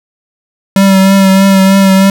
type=tone with vibrato; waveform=square; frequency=193.4 Hz; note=G3; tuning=23 cents flat; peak=-4 dBFS; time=0.76-2.1 s; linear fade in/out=2 ms; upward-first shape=triangle; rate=3.2 Hz; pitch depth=28 cents each way; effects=none